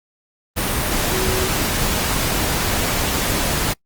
sine tone in noise, 375.8 Hz, F#4, 27 cents sharp, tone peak -23 dBFS, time 1.11-1.49 s, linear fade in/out 20 ms, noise pink, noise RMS -20 dBFS, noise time 0.56-3.74 s, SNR -6 dB, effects noise-tail reverb RT60 0.1 s tail -25 dB re dry + Opus 32 kbps

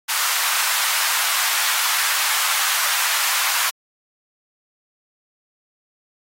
pink high-pass noise, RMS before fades -21 dBFS, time 0.08-3.71 s, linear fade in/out 20 ms, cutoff 990 Hz, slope 24 dB/octave, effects AAC 48 kbps

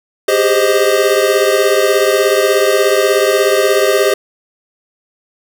square chord, Ab major seventh, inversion third, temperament equal with one note detuned, 392 / 408.6 / 523.3 / 622.3 Hz, G4 / Ab4 / C5 / Eb5, 0 / -28 / 0 / 0 cents, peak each -16 dBFS, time 0.28-4.14 s, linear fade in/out 5 ms, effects none

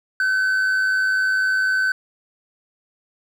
triangle tone with amplitude modulation, 1524 Hz, G6, 49 cents flat, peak -13 dBFS, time 0.2-1.92 s, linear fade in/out 2 ms, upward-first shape sine, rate 100 Hz, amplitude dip 45%, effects none

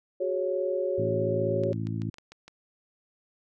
sine chord, F# suspended second, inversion none, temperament equal with one note detuned, 370 / 411 / 554.4 Hz, F#4 / G#4 / C#5, 0 / -18 / 0 cents, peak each -30 / -33 / -28 dBFS, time 0.2-1.73 s, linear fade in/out 10 ms
harmonic tone, 55 Hz, A1, in tune, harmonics 2 / 3 / 4 / 5 / 6, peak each -31 / -35 / -37 / -39 / -41 dBFS, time 0.98-2.1 s, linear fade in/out 5 ms
clicks, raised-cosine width 0.2 ms, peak -29 dBFS, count 8, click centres 1.636 / 1.731 / 1.87 / 2.019 / 2.142 / 2.184 / 2.32 / 2.48 s
effects none

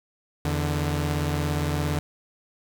sawtooth tone pair together, 82.41 / 147.43 Hz, E2 / D3, 0 / +7 cents, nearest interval minor seventh, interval 1007 cents, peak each -23 / -22 dBFS, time 0.45-1.99 s, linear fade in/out 0 ms, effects 8-bit

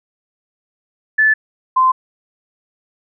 sine tone pair in turn, 1742 / 1035.8 Hz, A6 / C6, -18 / -18 cents, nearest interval major sixth, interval 900 cents, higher first, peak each -9 dBFS, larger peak neither, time 1.18-1.34 / 1.76-1.92 s, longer neither, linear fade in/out 10 ms, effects none

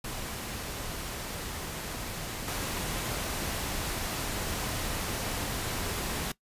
pink noise with level steps, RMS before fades -37 / -33 dBFS, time 0.04-6.32 s, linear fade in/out 5 ms, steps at 2.48 s, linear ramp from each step 2 ms, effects noise-tail reverb RT60 0.1 s tail -19 dB re dry + resampled to 32000 Hz

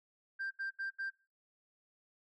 sine tone bursts, 1579 Hz, G6, 12 cents sharp, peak -34 dBFS, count 4, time 0.39-1.104 s, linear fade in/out 20 ms, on 120 ms, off 78 ms, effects noise-tail reverb RT60 0.3 s tail -18 dB re dry + tanh soft clip ceiling -34 dBFS

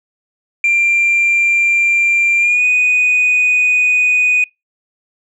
sine tone with pitch glide, 2375 to 2484 Hz, D7 to D#7, +19 to -3 cents, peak -8 dBFS, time 0.64-4.44 s, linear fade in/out 2 ms, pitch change +78 cents, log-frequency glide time 2.38-2.64 s, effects noise-tail reverb RT60 0.2 s tail -25 dB re dry + tanh soft clip ceiling -7 dBFS

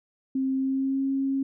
sine tone with pitch glide, 265.3 to 270.9 Hz, C4 to C#4, +24 to -40 cents, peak -23 dBFS, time 0.35-1.43 s, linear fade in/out 5 ms, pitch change +36 cents, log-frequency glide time 0.55-1.06 s, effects none

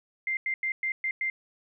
sine tone bursts at uneven times, 2093 Hz, C7, in tune, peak -26 dBFS, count 6, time 0.27-0.37 / 0.46-0.54 / 0.63-0.72 / 0.83-0.92 / 1.04-1.11 / 1.21-1.3 s, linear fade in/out 2 ms, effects none

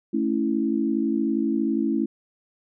sine chord, A major, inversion none, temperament equal, 220 / 277.2 / 329.6 Hz, A3 / C#4 / E4, 0 / 0 / 0 cents, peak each -25 dBFS, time 0.13-2.06 s, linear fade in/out 10 ms, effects none

